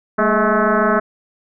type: tone with frequency modulation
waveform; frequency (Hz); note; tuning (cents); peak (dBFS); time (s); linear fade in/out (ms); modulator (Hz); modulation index
sine; 441.3; A4; +5; -12; 0.18-1; 10; 214; 5.3
effects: none